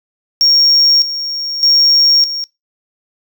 triangle tone with tremolo, 5550 Hz, F8, 12 cents flat, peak -5 dBFS, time 0.41-2.44 s, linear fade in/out 0 ms, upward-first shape square, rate 0.82 Hz, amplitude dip 75%, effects noise-tail reverb RT60 0.2 s tail -22 dB re dry + tanh soft clip ceiling -1 dBFS

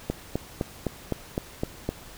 click train, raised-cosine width 2 ms, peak -12 dBFS, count 8, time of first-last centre 0.1-1.89 s, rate 3.91 Hz, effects pink hiss -46 dBFS RMS until 2.17 s

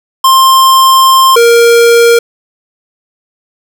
square tone pair in turn, 1055 / 468.3 Hz, C6 / A#4, +14 / +8 cents, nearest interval octave + major second, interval 1406 cents, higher first, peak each -3 dBFS, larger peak neither, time 0.24-1.36 / 1.36-2.19 s, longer first, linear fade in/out 5 ms, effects none

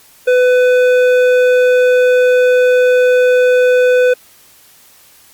triangle tone with hard clipping, 500 Hz, B4, 21 cents sharp, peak -9 dBFS, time 0.27-4.14 s, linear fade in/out 10 ms, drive 14 dB, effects white hiss -45 dBFS RMS until 5.33 s + Opus 48 kbps

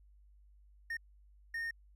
triangle tone bursts at uneven times, 1838 Hz, A#6, 25 cents flat, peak -34 dBFS, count 2, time 0.9-0.97 / 1.54-1.71 s, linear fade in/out 5 ms, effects added 50 Hz sine -59 dBFS peak until 1.95 s

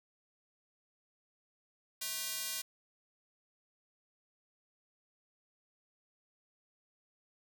square tone with high-pass filter, 217.3 Hz, A3, 21 cents flat, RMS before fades -39 dBFS, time 2.01-2.62 s, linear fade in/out 10 ms, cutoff 4000 Hz, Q 0.5, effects none

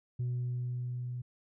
sine tone with level ramp, 123.47 Hz, B2, in tune, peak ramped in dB -28 to -35 dBFS, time 0.19-1.22 s, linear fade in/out 10 ms, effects tanh soft clip ceiling -29 dBFS

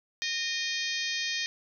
harmonic tone with a mistuned harmonic, 615 Hz, D#5, 20 cents flat, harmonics 3 / 4 / 5 / 6 / 7 / 8 / 9 / 10, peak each -35 / -36 / -37 / -38 / -38 / -39 / -40 / -40 dBFS, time 0.22-1.46 s, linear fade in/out 0 ms, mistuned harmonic 5, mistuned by +64 cents, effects none

